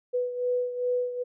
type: beating tone pair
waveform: sine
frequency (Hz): 493.9 / 496.4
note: B4 / B4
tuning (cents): 0 / +9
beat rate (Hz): 2.5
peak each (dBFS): -26 / -32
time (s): 0.13-1.24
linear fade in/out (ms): 20
effects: none